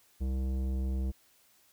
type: tone with tanh clipping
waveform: triangle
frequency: 65.41 Hz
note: C2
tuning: in tune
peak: -31 dBFS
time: 0.2-1.12 s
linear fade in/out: 20 ms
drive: 18 dB
effects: white hiss -65 dBFS RMS until 1.72 s